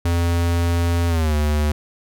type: tone with pitch glide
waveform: square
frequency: 85.5 to 74.86 Hz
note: F2 to D2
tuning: -36 to +34 cents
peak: -17 dBFS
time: 0.05-1.72 s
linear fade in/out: 5 ms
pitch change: -230 cents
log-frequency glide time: 1.08-1.35 s
effects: none